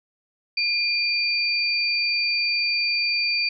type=tone pair together; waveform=sine; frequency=2414 / 4629 Hz; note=D7 / D8; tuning=+47 / -26 cents; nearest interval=major seventh; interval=1127 cents; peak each=-23 / -23 dBFS; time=0.57-3.49 s; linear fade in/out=5 ms; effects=none